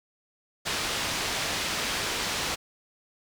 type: low-pass noise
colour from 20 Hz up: white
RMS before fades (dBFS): -30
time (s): 0.65-2.56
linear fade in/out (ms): 20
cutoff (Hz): 4800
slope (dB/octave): 12
effects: none